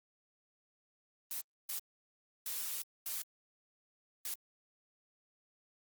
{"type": "noise bursts at uneven times", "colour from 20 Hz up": "blue", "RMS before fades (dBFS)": -39, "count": 5, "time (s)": [[1.31, 1.41], [1.69, 1.79], [2.46, 2.82], [3.06, 3.22], [4.25, 4.34]], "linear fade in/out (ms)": 2, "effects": ["Opus 24 kbps"]}